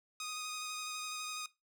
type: tone with vibrato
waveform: 10% pulse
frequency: 1244.5 Hz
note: D#6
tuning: in tune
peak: -31 dBFS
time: 0.2-1.46 s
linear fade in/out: 2 ms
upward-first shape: square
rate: 12 Hz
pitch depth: 13 cents each way
effects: noise-tail reverb RT60 0.2 s tail -17 dB re dry